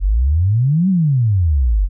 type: exponential two-way sweep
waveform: sine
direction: up then down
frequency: 43.65 to 196.4 to 43.65 Hz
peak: -11 dBFS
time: 0-1.89 s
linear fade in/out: 50 ms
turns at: 0.89 s
effects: none